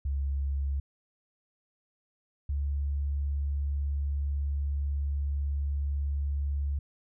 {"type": "tone pair in turn", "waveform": "sine", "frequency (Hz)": [69.3, 70.92], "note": ["C#2", "C#2"], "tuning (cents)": [0, 40], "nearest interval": "unison", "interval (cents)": 40, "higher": "second", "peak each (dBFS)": -27, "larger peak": "neither", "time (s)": [[0.05, 0.8], [2.49, 6.79]], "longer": "second", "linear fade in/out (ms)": 5, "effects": []}